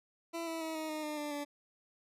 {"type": "tone with pitch steps", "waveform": "20% pulse", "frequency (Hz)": [334, 327.3, 320.8, 314.3, 308.1, 301.9, 295.8, 289.9], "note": ["E4", "E4", "E4", "D#4", "D#4", "D4", "D4", "D4"], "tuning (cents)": [23, -12, -47, 18, -17, 48, 13, -22], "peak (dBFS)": -32, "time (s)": [0.33, 1.45], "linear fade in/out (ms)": 20, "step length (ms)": 140, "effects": ["resampled to 32000 Hz"]}